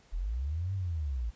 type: linear two-way sweep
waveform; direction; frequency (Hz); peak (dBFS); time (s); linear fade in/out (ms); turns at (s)
sine; up then down; 36.71 to 98.7 to 52.9; -30; 0.12-1.31; 20; 0.74
effects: pink hiss -62 dBFS RMS until 1.35 s + resampled to 16000 Hz